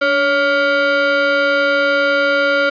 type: ring-modulated tone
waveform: square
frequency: 424 Hz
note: G#4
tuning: 36 cents sharp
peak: -10 dBFS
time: 0.01-2.7 s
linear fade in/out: 10 ms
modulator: 983 Hz
effects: resampled to 11025 Hz + 7-bit